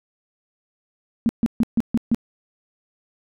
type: tone bursts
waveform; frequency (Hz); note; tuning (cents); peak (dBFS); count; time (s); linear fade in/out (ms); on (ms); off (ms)
sine; 230; A#3; -23; -14; 6; 1.26-2.146; 0; 31; 140
effects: none